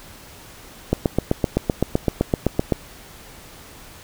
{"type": "click train", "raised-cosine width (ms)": 2, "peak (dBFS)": -3, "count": 15, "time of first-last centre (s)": [0.93, 2.723], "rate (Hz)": 7.81, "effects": ["pink hiss -43 dBFS RMS until 4.03 s"]}